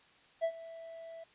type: tone with ADSR envelope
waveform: triangle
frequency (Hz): 659.3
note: E5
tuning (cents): 0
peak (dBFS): -25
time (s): 0.41-1.24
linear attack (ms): 31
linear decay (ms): 72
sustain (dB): -18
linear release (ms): 7
effects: white hiss -63 dBFS RMS until 1.34 s + resampled to 8000 Hz